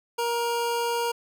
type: tone pair together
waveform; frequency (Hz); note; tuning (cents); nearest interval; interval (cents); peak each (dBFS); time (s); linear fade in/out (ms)
square; 471 / 942; A#4 / A#5; +18 / +18; octave; 1200; -28; 0.18-1.12; 10
effects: none